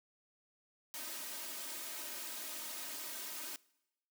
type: noise with comb filter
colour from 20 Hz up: white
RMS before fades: -44 dBFS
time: 0.94-3.56 s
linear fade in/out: 0 ms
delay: 3.2 ms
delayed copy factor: +0.8
effects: noise-tail reverb RT60 0.9 s tail -23 dB re dry + high-pass 200 Hz 12 dB/octave